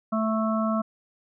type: harmonic tone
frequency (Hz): 220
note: A3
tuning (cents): 0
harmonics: 1 / 3 / 5 / 6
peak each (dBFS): -24 / -29 / -31 / -32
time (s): 0.12-0.82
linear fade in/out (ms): 10
effects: none